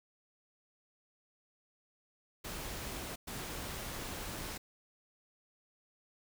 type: noise bursts at uneven times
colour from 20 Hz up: pink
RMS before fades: -42 dBFS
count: 2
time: 2.44-3.16 / 3.27-4.58 s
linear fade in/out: 10 ms
effects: none